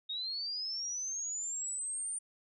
sine linear sweep, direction up, 3696 to 9100 Hz, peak -35 dBFS, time 0.09-2.19 s, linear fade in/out 10 ms, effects none

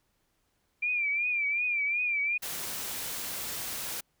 sine tone with vibrato, 2374 Hz, D7, 18 cents sharp, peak -26 dBFS, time 0.82-2.38 s, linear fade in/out 10 ms, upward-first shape triangle, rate 2.7 Hz, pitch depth 95 cents each way
white noise, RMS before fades -36 dBFS, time 2.42-4.01 s, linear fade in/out 10 ms
effects pink hiss -74 dBFS RMS until 4.2 s

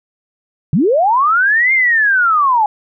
sine linear two-way sweep, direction up then down, 125.2 to 2139 to 815 Hz, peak -9 dBFS, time 0.73-2.66 s, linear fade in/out 2 ms, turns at 1.73 s, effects none

